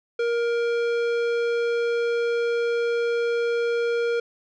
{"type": "tone with tanh clipping", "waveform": "sine", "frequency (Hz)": 470, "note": "A#4", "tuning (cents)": 14, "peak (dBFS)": -23, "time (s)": [0.19, 4.2], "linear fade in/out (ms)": 5, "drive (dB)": 15, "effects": []}